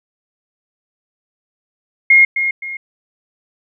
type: tone with echo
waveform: sine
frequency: 2143 Hz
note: C7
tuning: 41 cents sharp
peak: -5 dBFS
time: 2.1-2.25 s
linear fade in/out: 5 ms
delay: 260 ms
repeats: 2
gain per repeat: -9 dB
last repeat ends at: 2.77 s
effects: none